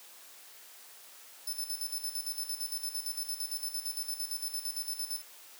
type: tone with tremolo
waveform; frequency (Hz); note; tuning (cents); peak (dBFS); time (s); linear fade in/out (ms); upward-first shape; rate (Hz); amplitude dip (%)
15% pulse; 5274; E8; 0; -27; 1.47-5.22; 5; square; 8.8; 70
effects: white hiss -53 dBFS RMS until 5.59 s + high-pass 400 Hz 12 dB/octave